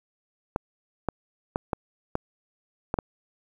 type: clicks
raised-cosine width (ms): 1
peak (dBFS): -11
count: 7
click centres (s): 0.561 / 1.087 / 1.559 / 1.732 / 2.154 / 2.941 / 2.988
effects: 8-bit